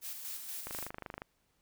blue noise with tremolo, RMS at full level -41 dBFS, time 0.01-0.91 s, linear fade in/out 50 ms, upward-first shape square, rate 4.2 Hz, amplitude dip 40%
click train, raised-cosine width 0.5 ms, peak -26 dBFS, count 15, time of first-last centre 0.67-1.219 s, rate 25.5 Hz
effects pink hiss -75 dBFS RMS until 1.61 s

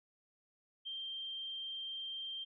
sine tone, 3162 Hz, G7, 14 cents sharp, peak -40 dBFS, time 0.85-2.45 s, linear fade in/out 20 ms, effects none

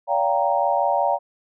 sine chord, G minor seventh, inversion second, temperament equal with one note detuned, 573.3 / 698.5 / 784 / 932.3 Hz, D5 / F5 / G5 / Bb5, -42 / 0 / 0 / 0 cents, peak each -23 dBFS, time 0.07-1.19 s, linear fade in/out 50 ms, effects none

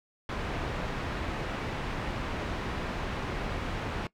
pink low-pass noise, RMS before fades -34 dBFS, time 0.29-4.07 s, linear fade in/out 2 ms, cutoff 2500 Hz, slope 12 dB/octave, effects noise-tail reverb RT60 0.1 s tail -20 dB re dry

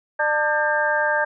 harmonic tone with a mistuned harmonic, 299.2 Hz, D4, 32 cents sharp, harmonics 2 / 3 / 4 / 5 / 6, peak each -23 / -24 / -31 / -21 / -31 dBFS, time 0.19-1.25 s, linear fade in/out 10 ms, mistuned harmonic 5, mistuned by +110 cents, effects none

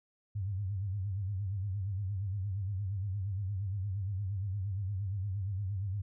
sine tone with vibrato, 98 Hz, G2, in tune, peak -32 dBFS, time 0.35-6.02 s, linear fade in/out 10 ms, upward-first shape sine, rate 8.6 Hz, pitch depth 120 cents each way, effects none

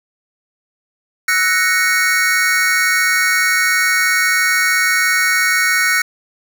square chord, F# dominant seventh, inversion third, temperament equal, 1318.5 / 1480 / 1864.7 / 2217 Hz, E6 / F#6 / A#6 / C#7, 0 / 0 / 0 / 0 cents, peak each -24 / -18 / -18 / -18 dBFS, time 1.28-6.02 s, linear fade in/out 5 ms, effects none

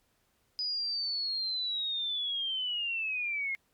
sine linear sweep, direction down, 4978 to 2129 Hz, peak -30 dBFS, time 0.59-3.55 s, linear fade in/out 0 ms, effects pink hiss -72 dBFS RMS until 3.73 s + MP3 96 kbps

